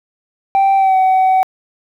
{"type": "tone with pitch glide", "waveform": "sine", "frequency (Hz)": [781, 754.4], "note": ["G5", "F#5"], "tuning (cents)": [-7, 33], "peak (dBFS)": -6, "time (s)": [0.55, 1.43], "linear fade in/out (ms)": 0, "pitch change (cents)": -60, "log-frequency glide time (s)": [0.76, 0.97], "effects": ["tanh soft clip ceiling -8 dBFS", "8-bit"]}